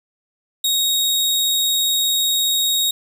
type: tone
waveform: sawtooth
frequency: 3763 Hz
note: A#7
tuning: 16 cents sharp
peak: -13 dBFS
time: 0.64-2.91 s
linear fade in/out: 5 ms
effects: none